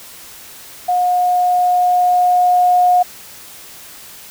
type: tone with level ramp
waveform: sine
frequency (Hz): 720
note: F#5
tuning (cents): -47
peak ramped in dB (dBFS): -12 to -8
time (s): 0.88-3.03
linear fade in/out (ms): 10
effects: white hiss -37 dBFS RMS until 4.3 s